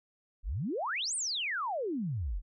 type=exponential two-way sweep; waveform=sine; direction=up then down; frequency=36.26 to 9260 to 36.26 Hz; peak=-31 dBFS; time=0.43-2.42 s; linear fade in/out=50 ms; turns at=1.15 s; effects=none